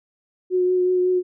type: tone with vibrato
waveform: sine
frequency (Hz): 364.5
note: F#4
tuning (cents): -26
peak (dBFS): -16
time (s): 0.5-1.23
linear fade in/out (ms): 50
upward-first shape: triangle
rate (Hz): 5.4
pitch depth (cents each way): 18
effects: none